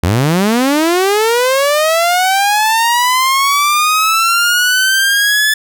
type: linear sweep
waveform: sawtooth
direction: up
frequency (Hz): 78.7 to 1738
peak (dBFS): -6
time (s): 0.03-5.54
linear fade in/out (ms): 5
effects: none